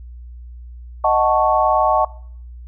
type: chord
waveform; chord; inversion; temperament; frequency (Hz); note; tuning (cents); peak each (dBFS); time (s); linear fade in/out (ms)
sine; D# half-diminished seventh; none; equal; 622.3 / 740 / 880 / 1108.7; D#5 / F#5 / A5 / C#6; 0 / 0 / 0 / 0; -18; 1.04-2.05; 5
effects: noise-tail reverb RT60 0.6 s tail -22 dB re dry + added 60 Hz sine -33 dBFS peak until 2.67 s